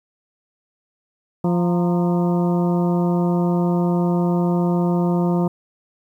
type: harmonic tone with a mistuned harmonic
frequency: 174.61 Hz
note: F3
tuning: in tune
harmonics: 1 / 2 / 3 / 4 / 5 / 6 / 7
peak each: -17 / -23 / -29 / -30 / -31 / -38 / -37 dBFS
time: 1.44-5.48 s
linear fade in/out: 5 ms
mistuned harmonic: 5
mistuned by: +93 cents
effects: 9-bit